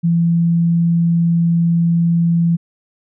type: tone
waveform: sine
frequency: 168.8 Hz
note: E3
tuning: 41 cents sharp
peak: -11 dBFS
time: 0.03-2.57 s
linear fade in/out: 20 ms
effects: none